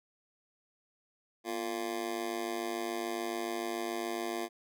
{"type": "tone with amplitude modulation", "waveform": "25% pulse", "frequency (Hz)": 348.1, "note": "F4", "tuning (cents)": -6, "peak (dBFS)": -26, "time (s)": [1.44, 4.49], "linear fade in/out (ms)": 50, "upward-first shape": "sine", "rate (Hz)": 107, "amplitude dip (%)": 95, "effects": []}